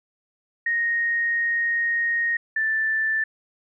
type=tone pair in turn; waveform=sine; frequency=1864.7 / 1765.2 Hz; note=A#6 / A6; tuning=0 / +5 cents; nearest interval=minor second; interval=95 cents; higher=first; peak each=-20 dBFS; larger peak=neither; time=0.66-2.37 / 2.56-3.24 s; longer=first; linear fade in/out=5 ms; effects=none